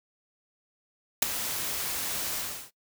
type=noise with ADSR envelope; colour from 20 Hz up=white; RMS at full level=-18 dBFS; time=1.22-2.71 s; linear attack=6 ms; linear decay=9 ms; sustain=-14 dB; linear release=330 ms; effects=noise-tail reverb RT60 0.1 s tail -20 dB re dry